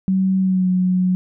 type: tone with pitch glide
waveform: sine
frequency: 189.6 to 183.35 Hz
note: F#3 to F#3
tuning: +43 to -15 cents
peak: -14 dBFS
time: 0.08-1.15 s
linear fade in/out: 0 ms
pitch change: -58 cents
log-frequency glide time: 0.39-0.69 s
effects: none